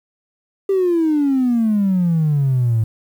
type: exponential sweep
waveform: triangle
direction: down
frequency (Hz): 396.8 to 108.3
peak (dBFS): -10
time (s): 0.69-2.84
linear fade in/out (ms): 5
effects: tanh soft clip ceiling -10 dBFS + 8-bit